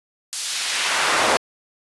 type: noise with high-pass filter sweep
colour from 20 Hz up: brown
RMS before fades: -21 dBFS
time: 0.33-1.37 s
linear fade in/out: 0 ms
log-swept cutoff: 5900 to 590 Hz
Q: 0.83
effects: resampled to 24000 Hz